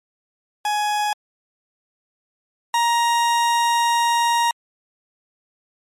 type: tone pair in turn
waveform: 40% pulse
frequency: 837 / 939.5 Hz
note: G#5 / A#5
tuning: +13 / +13 cents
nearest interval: major second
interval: 200 cents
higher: second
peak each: -18 / -15 dBFS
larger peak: second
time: 0.65-1.13 / 2.74-4.51 s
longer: second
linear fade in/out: 2 ms
effects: low-pass 11000 Hz 12 dB/octave + MP3 64 kbps